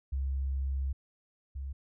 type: tone pair in turn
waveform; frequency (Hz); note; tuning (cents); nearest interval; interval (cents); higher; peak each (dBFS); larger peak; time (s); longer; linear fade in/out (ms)
sine; 67.4 / 68.03; C#2 / C#2; -48 / -32; unison; 16; second; -29 / -35; first; 0.12-0.93 / 1.55-1.73; first; 10
effects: none